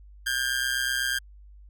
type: tone with amplitude modulation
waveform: sawtooth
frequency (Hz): 1600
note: G6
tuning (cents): +35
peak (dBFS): -18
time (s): 0.26-1.19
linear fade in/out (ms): 10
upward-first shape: sine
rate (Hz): 128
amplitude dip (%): 75
effects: added 50 Hz sine -46 dBFS peak until 1.69 s